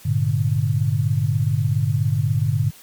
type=tone cluster; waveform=sine; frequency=102.1 / 118.9 / 146.3 Hz; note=G#2 / A#2 / D3; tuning=-29 / +35 / -6 cents; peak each=-21 dBFS; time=0.05-2.71 s; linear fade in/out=10 ms; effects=white hiss -46 dBFS RMS until 2.82 s + MP3 96 kbps